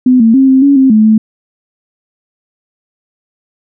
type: tone with pitch steps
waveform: sine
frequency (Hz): 253.5 / 225.8 / 267.2 / 263.5 / 280.6 / 265.3 / 216.1 / 218.2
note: B3 / A3 / C4 / C4 / C#4 / C4 / A3 / A3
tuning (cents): +45 / +45 / +36 / +12 / +21 / +24 / -31 / -14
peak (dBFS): -3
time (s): 0.06-1.18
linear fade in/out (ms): 5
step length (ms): 140
effects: none